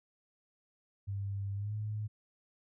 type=tone with pitch glide; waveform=sine; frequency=99.3 to 106.43 Hz; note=G2 to G#2; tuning=+23 to +43 cents; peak=-34 dBFS; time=1.07-2.08 s; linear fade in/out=20 ms; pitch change=+120 cents; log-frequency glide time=1.55-1.74 s; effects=none